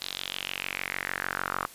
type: tone with band-pass filter sweep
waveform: sawtooth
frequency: 46.63 Hz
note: F#1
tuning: 14 cents sharp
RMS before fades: -34 dBFS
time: 0.01-1.67 s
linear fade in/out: 10 ms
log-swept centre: 4100 to 1200 Hz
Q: 4
effects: white hiss -49 dBFS RMS until 1.74 s + resampled to 32000 Hz